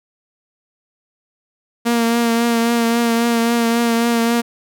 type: tone with vibrato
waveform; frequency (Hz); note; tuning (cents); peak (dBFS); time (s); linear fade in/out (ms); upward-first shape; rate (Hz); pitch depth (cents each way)
sawtooth; 233.1; A#3; 0; -10; 1.85-4.42; 20; triangle; 3.7; 30
effects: none